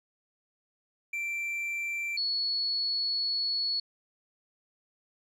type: tone pair in turn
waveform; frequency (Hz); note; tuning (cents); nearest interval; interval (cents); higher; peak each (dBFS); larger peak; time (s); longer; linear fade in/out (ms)
triangle / sine; 2349 / 4390; D7 / C#8; 0 / -18; major seventh; 1082; second; -29 / -27; second; 1.13-2.17 / 2.17-3.8; second; 5
effects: none